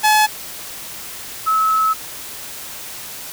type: tone pair in turn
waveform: sawtooth / sine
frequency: 855 / 1295.6 Hz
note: A5 / E6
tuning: -50 / -30 cents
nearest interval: perfect fifth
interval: 720 cents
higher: second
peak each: -7 / -13 dBFS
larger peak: first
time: 0.03-0.27 / 1.46-1.94 s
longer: second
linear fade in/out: 20 ms
effects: white hiss -32 dBFS RMS until 3.32 s